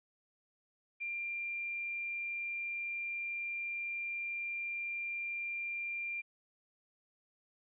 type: tone with quantisation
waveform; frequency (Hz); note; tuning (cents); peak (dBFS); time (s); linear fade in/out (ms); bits
sine; 2383; D7; +25; -36; 1-6.22; 20; 11
effects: resampled to 8000 Hz